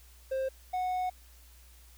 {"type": "tone pair in turn", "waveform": "triangle", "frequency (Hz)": [529, 734.6], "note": ["C5", "F#5"], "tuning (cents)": [19, -13], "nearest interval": "tritone", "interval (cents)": 568, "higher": "second", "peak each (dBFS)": -27, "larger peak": "neither", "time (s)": [[0.31, 0.49], [0.73, 1.1]], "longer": "second", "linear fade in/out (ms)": 10, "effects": ["added 60 Hz sine -54 dBFS peak until 1.97 s", "white hiss -60 dBFS RMS until 1.97 s"]}